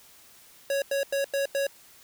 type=tone bursts; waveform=square; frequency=554.4 Hz; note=C#5; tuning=in tune; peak=-25 dBFS; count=5; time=0.7-1.668 s; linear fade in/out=2 ms; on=120 ms; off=92 ms; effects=white hiss -54 dBFS RMS until 2.03 s